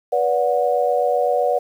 sine tone cluster, 488.2 / 576 / 729 Hz, B4 / D5 / F#5, -20 / -34 / -26 cents, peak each -20 dBFS, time 0.12-1.59 s, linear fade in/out 10 ms, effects 8-bit

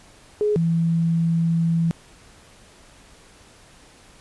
sine tone pair in turn, 419.5 / 166.1 Hz, G#4 / E3, +17 / +13 cents, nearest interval octave + major third, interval 1604 cents, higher first, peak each -17 dBFS, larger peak neither, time 0.41-0.56 / 0.56-1.91 s, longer second, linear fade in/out 0 ms, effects pink hiss -50 dBFS RMS until 4.2 s + resampled to 24000 Hz

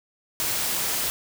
white noise, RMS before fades -26 dBFS, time 0.4-1.1 s, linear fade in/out 0 ms, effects none

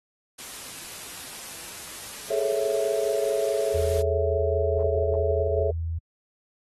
white noise, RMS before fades -39 dBFS, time 0.38-4.02 s, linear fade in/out 10 ms
sine chord, A major seventh, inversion third, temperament equal, 415.3 / 440 / 554.4 / 659.3 Hz, G#4 / A4 / C#5 / E5, 0 / 0 / 0 / 0 cents, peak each -28 dBFS, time 2.3-5.71 s, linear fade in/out 10 ms
sine tone, 82.41 Hz, E2, in tune, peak -26 dBFS, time 3.74-5.99 s, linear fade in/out 10 ms
effects AAC 32 kbps

